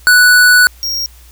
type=tone pair in turn; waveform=square; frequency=1480 / 5588 Hz; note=F#6 / F8; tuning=0 / 0 cents; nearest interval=octave + major seventh; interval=2300 cents; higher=second; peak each=-5 / -16 dBFS; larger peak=first; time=0.07-0.67 / 0.83-1.06 s; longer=first; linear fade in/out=0 ms; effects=added 60 Hz sine -38 dBFS peak until 1.31 s + white hiss -45 dBFS RMS until 1.31 s